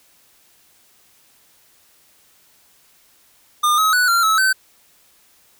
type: tone with pitch steps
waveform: square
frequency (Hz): 1210 / 1277 / 1480 / 1378 / 1299 / 1534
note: D#6 / D#6 / F#6 / F6 / E6 / G6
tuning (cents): -49 / +45 / 0 / -24 / -26 / -38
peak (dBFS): -14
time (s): 3.63-4.53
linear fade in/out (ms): 10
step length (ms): 150
effects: white hiss -55 dBFS RMS until 5.59 s